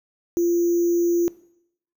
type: tone with sample-and-hold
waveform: sine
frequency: 344.4 Hz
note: F4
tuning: 24 cents flat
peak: -17 dBFS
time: 0.37-1.28 s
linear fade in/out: 0 ms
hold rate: 6300 Hz
effects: noise-tail reverb RT60 0.7 s tail -19 dB re dry